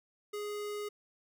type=tone; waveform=square; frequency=415.3 Hz; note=G#4; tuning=in tune; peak=-37 dBFS; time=0.33-0.89 s; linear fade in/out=10 ms; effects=none